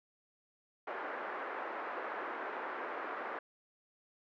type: band-pass noise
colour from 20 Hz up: white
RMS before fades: -41 dBFS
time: 0.87-3.39 s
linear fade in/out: 5 ms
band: 330 to 1600 Hz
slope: 24 dB/octave
effects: none